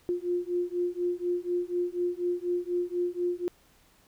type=beating tone pair; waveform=sine; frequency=351.4 / 355.5 Hz; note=F4 / F4; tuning=+11 / +31 cents; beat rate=4.1 Hz; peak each=-30 dBFS; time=0.09-3.48 s; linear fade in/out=0 ms; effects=pink hiss -62 dBFS RMS until 4.07 s